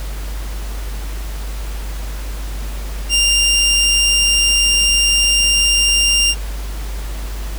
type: tone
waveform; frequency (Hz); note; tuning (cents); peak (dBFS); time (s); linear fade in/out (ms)
20% pulse; 2794; F7; 0; -7; 3.09-6.35; 50
effects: added 50 Hz sine -22 dBFS peak until 7.58 s + pink hiss -34 dBFS RMS until 7.58 s